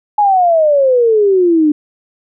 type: exponential sweep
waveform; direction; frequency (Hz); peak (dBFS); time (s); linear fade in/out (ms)
sine; down; 848 to 293.7; -7; 0.18-1.72; 5
effects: none